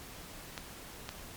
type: clicks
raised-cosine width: 0.2 ms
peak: -20 dBFS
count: 2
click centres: 0.578 / 1.091 s
effects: pink hiss -48 dBFS RMS until 1.36 s + MP3 96 kbps